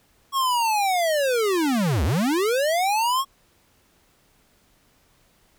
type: linear two-way sweep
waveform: square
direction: down then up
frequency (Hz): 1108.7 to 63 to 1108.7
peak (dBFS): -20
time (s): 0.32-3.25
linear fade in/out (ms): 50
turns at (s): 2.04
effects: pink hiss -61 dBFS RMS until 5.58 s